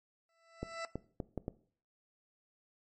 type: tone with exponential growth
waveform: 20% pulse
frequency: 664 Hz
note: E5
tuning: 12 cents sharp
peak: -31 dBFS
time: 0.29-0.85 s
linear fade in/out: 1 ms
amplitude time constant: 120 ms
type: clicks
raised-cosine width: 2 ms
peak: -23 dBFS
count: 5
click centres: 0.63 / 0.956 / 1.202 / 1.377 / 1.481 s
effects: noise-tail reverb RT60 0.5 s tail -19 dB re dry + MP3 32 kbps